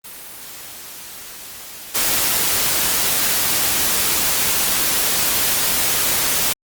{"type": "noise with level steps", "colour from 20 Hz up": "white", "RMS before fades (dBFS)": [-35, -18], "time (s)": [0.04, 6.53], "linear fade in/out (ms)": 5, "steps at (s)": 1.94, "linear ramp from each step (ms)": 20, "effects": ["Opus 32 kbps"]}